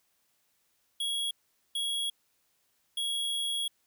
square tone bursts at uneven times, 3322 Hz, G#7, in tune, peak -30 dBFS, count 3, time 1-1.31 / 1.75-2.1 / 2.97-3.68 s, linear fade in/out 5 ms, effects white hiss -73 dBFS RMS until 3.86 s

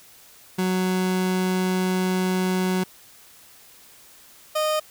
30% pulse tone pair in turn, 185 / 616.5 Hz, F#3 / D#5, 0 / -16 cents, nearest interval octave + major sixth, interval 2084 cents, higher second, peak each -18 dBFS, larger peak neither, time 0.58-2.84 / 4.55-4.8 s, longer first, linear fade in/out 10 ms, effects white hiss -50 dBFS RMS until 4.9 s

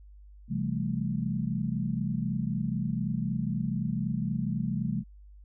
sine chord, A minor seventh, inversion first, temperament equal with one note detuned, 130.81 / 167.89 / 196 / 220 Hz, C3 / E3 / G3 / A3, 0 / +32 / 0 / 0 cents, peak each -33 dBFS, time 0.48-5.04 s, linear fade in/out 50 ms, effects added 50 Hz sine -48 dBFS peak until 5.44 s

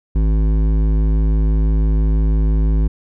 sine tone with hard clipping, 53 Hz, G#1, 36 cents sharp, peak -14 dBFS, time 0.15-2.88 s, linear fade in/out 10 ms, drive 12 dB, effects none

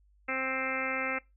harmonic tone, 262.8 Hz, C4, 8 cents sharp, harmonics 1 / 2 / 3 / 4 / 5 / 6 / 7 / 8 / 9 / 10, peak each -40 / -38 / -42 / -46 / -37 / -40 / -42 / -35 / -39 / -40 dBFS, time 0.28-1.19 s, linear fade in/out 10 ms, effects noise-tail reverb RT60 0.2 s tail -21 dB re dry + added 50 Hz sine -61 dBFS peak until 1.36 s

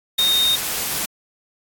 sine tone in noise, 3693 Hz, A#7, 17 cents flat, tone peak -15 dBFS, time 0.18-0.56 s, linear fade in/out 10 ms, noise white, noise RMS -24 dBFS, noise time 0.18-1.06 s, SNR +6 dB, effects AAC 64 kbps

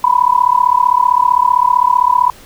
sine tone with amplitude modulation, 987.8 Hz, B5, in tune, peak -4 dBFS, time 0.04-2.3 s, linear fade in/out 2 ms, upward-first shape sine, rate 35.5 Hz, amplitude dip 95%, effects pink hiss -40 dBFS RMS until 2.45 s

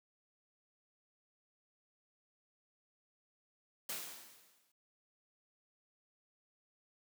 white noise with exponential decay, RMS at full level -39 dBFS, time 3.89-4.72 s, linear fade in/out 5 ms, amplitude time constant 180 ms, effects high-pass 150 Hz 12 dB/octave

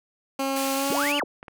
15% pulse tone with pitch glide, 271 to 288.8 Hz, C#4 to D4, -39 to -29 cents, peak -18 dBFS, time 0.39-1.2 s, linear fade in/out 5 ms, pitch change +110 cents, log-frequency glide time 0.75-1.09 s
white band-pass noise, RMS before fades -33 dBFS, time 0.56-1.12 s, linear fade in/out 2 ms, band 1400 to 13000 Hz, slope 12 dB/octave
sine linear two-way sweep, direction up then down, 142.3 to 3100 to 142.3 Hz, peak -25 dBFS, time 0.9-1.24 s, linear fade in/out 5 ms, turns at 1.17 s
clicks, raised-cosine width 0.5 ms, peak -26 dBFS, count 5, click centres 0.967 / 1.037 / 1.068 / 1.429 / 1.482 s
effects none

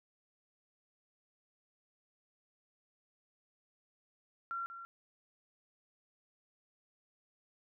sine tone with echo, 1369 Hz, F6, 35 cents flat, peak -36 dBFS, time 4.51-4.66 s, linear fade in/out 0 ms, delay 190 ms, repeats 1, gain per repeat -9 dB, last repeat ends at 4.85 s, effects none

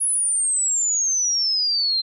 sine exponential sweep, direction down, 10570 to 4090 Hz, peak -18 dBFS, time 0-2.02 s, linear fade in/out 20 ms, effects none

